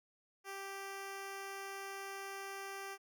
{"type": "tone", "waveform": "10% pulse", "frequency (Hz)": 392, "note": "G4", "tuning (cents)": 0, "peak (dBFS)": -35, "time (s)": [0.44, 2.98], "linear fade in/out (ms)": 50, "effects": []}